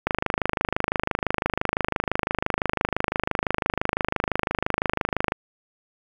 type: click train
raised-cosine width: 0.5 ms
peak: -6 dBFS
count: 137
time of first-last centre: 0.07-5.321 s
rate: 25.9 Hz
effects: 7-bit